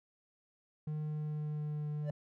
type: tone with pitch glide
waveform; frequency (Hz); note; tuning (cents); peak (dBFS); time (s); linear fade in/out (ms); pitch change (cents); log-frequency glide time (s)
triangle; 152.6 to 149.63; D#3 to D3; -33 to +33; -33; 0.87-2.11; 5; -34; 0.98-1.86
type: tone with exponential growth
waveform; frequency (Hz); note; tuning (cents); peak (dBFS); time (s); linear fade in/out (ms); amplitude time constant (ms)
triangle; 584; D5; -10; -33; 2-2.1; 1; 20
effects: none